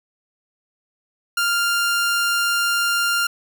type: tone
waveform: sawtooth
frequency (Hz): 1396.9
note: F6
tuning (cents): 0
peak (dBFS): -14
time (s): 1.37-3.27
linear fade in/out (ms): 5
effects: none